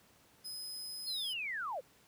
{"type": "tone", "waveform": "sawtooth", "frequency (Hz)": 5050, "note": "D#8", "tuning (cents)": 25, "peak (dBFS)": -39, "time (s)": [0.44, 1.34], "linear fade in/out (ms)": 20}
{"type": "linear sweep", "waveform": "sine", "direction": "down", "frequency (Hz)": [4357, 454.8], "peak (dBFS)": -36, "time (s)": [1.06, 1.81], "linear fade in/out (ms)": 20}
{"effects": ["pink hiss -65 dBFS RMS until 2.07 s", "high-pass 80 Hz 12 dB/octave"]}